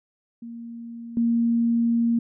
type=tone with level steps; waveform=sine; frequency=233.1 Hz; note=A#3; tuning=in tune; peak=-34 / -18 dBFS; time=0.42-2.19 s; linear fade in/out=5 ms; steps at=1.17 s; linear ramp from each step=2 ms; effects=none